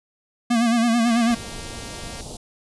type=tone with vibrato; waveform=square; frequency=233.1 Hz; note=A#3; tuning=in tune; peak=-17 dBFS; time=0.5-1.35 s; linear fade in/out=10 ms; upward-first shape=sine; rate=9.1 Hz; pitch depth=66 cents each way
type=click train; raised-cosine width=0.2 ms; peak=-22 dBFS; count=265; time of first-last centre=1.07-2.208 s; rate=232 Hz
type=band-stop noise; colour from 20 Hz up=pink; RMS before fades=-35 dBFS; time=1.3-2.37 s; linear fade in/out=5 ms; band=840 to 3600 Hz; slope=24 dB/octave
effects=resampled to 24000 Hz